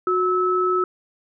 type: tone pair together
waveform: sine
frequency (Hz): 365.8 / 1300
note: F#4 / E6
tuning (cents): -20 / -24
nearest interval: octave + minor seventh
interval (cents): 2196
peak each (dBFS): -20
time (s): 0.07-0.84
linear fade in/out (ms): 2
effects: none